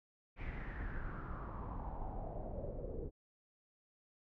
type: noise with low-pass filter sweep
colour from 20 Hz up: brown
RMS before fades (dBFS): -43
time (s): 0.36-3.11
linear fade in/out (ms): 50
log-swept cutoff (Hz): 2300 to 440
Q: 5.1
effects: none